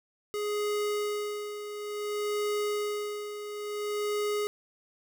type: tone with tremolo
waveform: square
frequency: 416.5 Hz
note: G#4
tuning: 5 cents sharp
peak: -28 dBFS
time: 0.34-4.47 s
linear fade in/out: 0 ms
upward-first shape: sine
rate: 0.57 Hz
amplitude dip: 65%
effects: none